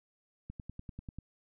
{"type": "click train", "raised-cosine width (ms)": 5, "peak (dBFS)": -30, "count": 8, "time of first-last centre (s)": [0.5, 1.186], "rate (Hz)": 10.2, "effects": []}